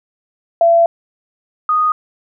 sine tone pair in turn, 675 / 1240.1 Hz, E5 / D#6, +41 / -6 cents, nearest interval major seventh, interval 1053 cents, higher second, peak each -7 / -11 dBFS, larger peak first, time 0.61-0.86 / 1.69-1.92 s, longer first, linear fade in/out 2 ms, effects none

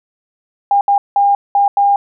sine tone bursts at uneven times, 805 Hz, G5, 46 cents sharp, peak -8 dBFS, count 5, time 0.71-0.81 / 0.88-0.98 / 1.16-1.35 / 1.55-1.68 / 1.77-1.96 s, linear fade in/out 2 ms, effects none

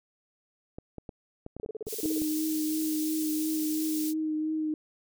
clicks, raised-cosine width 2 ms, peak -26 dBFS, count 10, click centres 0.785 / 0.983 / 1.092 / 1.464 / 1.566 / 1.599 / 1.661 / 1.868 / 2.057 / 2.219 s
sine tone bursts, 434.3 Hz, A4, 23 cents flat, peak -32 dBFS, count 10, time 1.63-2.181 s, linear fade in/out 2 ms, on 20 ms, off 39 ms
white high-pass noise, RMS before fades -37 dBFS, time 1.86-4.14 s, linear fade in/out 50 ms, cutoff 4700 Hz, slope 12 dB/octave
sine tone with vibrato, 311.1 Hz, D#4, in tune, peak -27 dBFS, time 2.03-4.74 s, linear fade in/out 2 ms, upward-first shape triangle, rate 2.9 Hz, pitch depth 22 cents each way
effects none

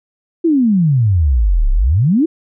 sine exponential two-way sweep, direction down then up, 349.2 to 31.86 to 348 Hz, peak -9 dBFS, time 0.44-2.26 s, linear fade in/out 10 ms, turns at 1.71 s, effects none

